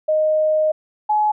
sine tone pair in turn, 620 / 847.5 Hz, D#5 / G#5, -6 / +35 cents, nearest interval perfect fourth, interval 541 cents, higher second, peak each -14 dBFS, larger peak neither, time 0.08-0.72 / 1.09-1.32 s, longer first, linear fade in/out 10 ms, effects none

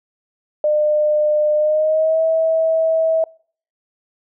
sine tone with pitch glide, 603 to 646.3 Hz, D5 to E5, +46 to -34 cents, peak -13 dBFS, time 0.64-3.24 s, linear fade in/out 2 ms, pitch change +120 cents, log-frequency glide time 1.56-2.22 s, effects noise-tail reverb RT60 0.5 s tail -25 dB re dry

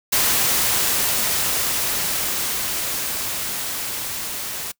white noise with level ramp, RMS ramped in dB -18 to -29 dBFS, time 0.12-4.72 s, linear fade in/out 10 ms, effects noise-tail reverb RT60 0.1 s tail -23 dB re dry

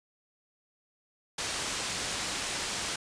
white low-pass noise, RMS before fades -34 dBFS, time 1.38-2.96 s, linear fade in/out 5 ms, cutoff 7000 Hz, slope 12 dB/octave, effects resampled to 22050 Hz

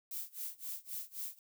violet noise with tremolo, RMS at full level -40 dBFS, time 0.11-1.39 s, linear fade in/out 2 ms, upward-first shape sine, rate 3.8 Hz, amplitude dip 95%, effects none

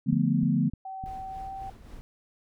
sine chord, B half-diminished seventh, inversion first, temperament equal, 146.83 / 174.61 / 220 / 246.9 Hz, D3 / F3 / A3 / B3, 0 / 0 / 0 / 0 cents, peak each -27 dBFS, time 0.06-0.7 s, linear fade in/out 20 ms
click train, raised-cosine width 5 ms, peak -26 dBFS, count 4, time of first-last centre 0.13-1.039 s, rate 3.3 Hz
sine tone with pitch glide, 765 to 773.9 Hz, G5 to G5, -42 to -22 cents, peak -35 dBFS, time 0.85-1.7 s, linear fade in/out 5 ms, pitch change +20 cents, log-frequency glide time 1.31-1.53 s
brown noise with tremolo, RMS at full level -43 dBFS, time 1.06-2.01 s, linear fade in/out 0 ms, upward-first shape sine, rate 3.7 Hz, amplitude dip 50%
effects none

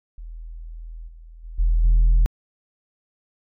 sine tone with level steps, 40.92 Hz, E1, 12 cents flat, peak -33 / -40 / -33 / -14 / -10 dBFS, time 0.18-2.26 s, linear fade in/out 0 ms, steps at 1.07 / 1.43 / 1.58 / 1.83 s, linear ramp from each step 20 ms, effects tanh soft clip ceiling -11 dBFS

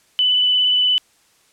sine tone with vibrato, 2993 Hz, F#7, 19 cents sharp, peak -13 dBFS, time 0.19-0.98 s, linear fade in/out 0 ms, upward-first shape triangle, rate 17 Hz, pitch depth 16 cents each way, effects white hiss -57 dBFS RMS until 1.52 s + low-pass 10000 Hz 12 dB/octave

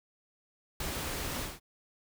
pink noise with ADSR envelope, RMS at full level -33 dBFS, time 0.8-1.6 s, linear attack 4 ms, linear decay 7 ms, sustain -3 dB, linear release 190 ms, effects none

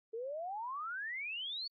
sine exponential sweep, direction up, 436.5 to 4529 Hz, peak -38 dBFS, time 0.13-1.68 s, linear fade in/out 10 ms, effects AAC 64 kbps

